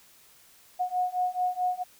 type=beating tone pair; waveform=sine; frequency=725 / 729.6 Hz; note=F#5 / F#5; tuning=-35 / -24 cents; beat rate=4.6 Hz; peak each=-29 / -28 dBFS; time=0.79-1.84 s; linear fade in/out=20 ms; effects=white hiss -57 dBFS RMS until 1.99 s